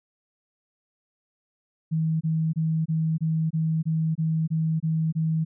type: tone bursts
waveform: sine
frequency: 160 Hz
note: D#3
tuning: 49 cents sharp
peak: -21 dBFS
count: 11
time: 1.91-5.45 s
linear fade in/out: 20 ms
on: 300 ms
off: 24 ms
effects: none